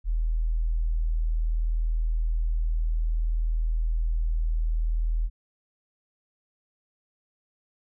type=tone; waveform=sine; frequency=40.3 Hz; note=E1; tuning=38 cents flat; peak=-22 dBFS; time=0.04-5.3 s; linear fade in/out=50 ms; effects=none